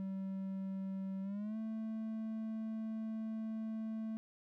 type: tone with pitch glide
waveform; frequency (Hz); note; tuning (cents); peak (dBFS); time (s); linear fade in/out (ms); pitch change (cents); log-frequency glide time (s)
triangle; 192.2 to 220.8; G3 to A3; -34 to +6; -36; 0-4.17; 0; +240; 1.22-1.57
effects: none